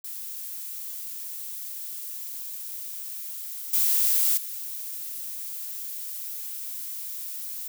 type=noise with level steps; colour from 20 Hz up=violet; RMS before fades=-36 / -22 / -35 dBFS; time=0.04-7.68 s; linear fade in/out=5 ms; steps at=3.73 / 4.37 s; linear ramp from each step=5 ms; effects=none